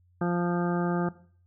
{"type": "harmonic tone", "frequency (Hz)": 174.61, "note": "F3", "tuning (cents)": 0, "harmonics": [1, 2, 3, 4, 5, 7, 8, 9], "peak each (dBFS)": [-26, -30, -37, -36, -37, -38, -45, -41], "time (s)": [0.21, 1.09], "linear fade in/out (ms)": 5, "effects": ["noise-tail reverb RT60 0.5 s tail -18 dB re dry", "added 89 Hz sine -60 dBFS peak until 1.46 s"]}